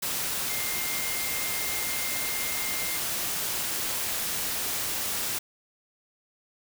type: tone in noise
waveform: sine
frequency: 2110 Hz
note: C7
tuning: 14 cents sharp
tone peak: -36 dBFS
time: 0.49-2.98 s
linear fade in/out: 10 ms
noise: white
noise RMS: -30 dBFS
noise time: 0.02-5.39 s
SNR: -9 dB
effects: none